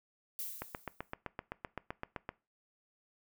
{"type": "noise with exponential decay", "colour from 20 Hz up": "violet", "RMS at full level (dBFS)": -38, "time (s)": [0.39, 1.13], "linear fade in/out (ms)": 0, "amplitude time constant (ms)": 160}
{"type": "click train", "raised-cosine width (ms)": 0.5, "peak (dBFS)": -23, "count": 14, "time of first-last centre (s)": [0.62, 2.291], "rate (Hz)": 7.78}
{"effects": ["noise-tail reverb RT60 0.3 s tail -21 dB re dry"]}